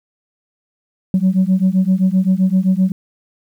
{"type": "beating tone pair", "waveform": "sine", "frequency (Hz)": [183.8, 191.5], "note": ["F#3", "G3"], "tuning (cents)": [-11, -40], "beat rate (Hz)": 7.7, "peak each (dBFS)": -13, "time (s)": [1.14, 2.92], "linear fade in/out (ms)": 2, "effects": ["tanh soft clip ceiling -7 dBFS", "8-bit"]}